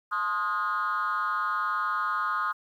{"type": "tone with frequency modulation", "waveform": "sine", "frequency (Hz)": 1244.5, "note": "D#6", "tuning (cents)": 0, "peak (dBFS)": -24, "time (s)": [0.11, 2.53], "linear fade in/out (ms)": 20, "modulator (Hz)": 191, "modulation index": 1.1, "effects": ["tanh soft clip ceiling -22 dBFS", "10-bit"]}